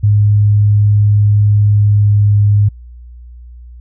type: tone with pitch glide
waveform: sine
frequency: 103.83 to 103.05 Hz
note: G#2 to G#2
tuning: 0 to -13 cents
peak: -6 dBFS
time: 0.03-2.69 s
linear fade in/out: 10 ms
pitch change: -13 cents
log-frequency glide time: 1.57-2.41 s
effects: added 60 Hz sine -31 dBFS peak until 3.8 s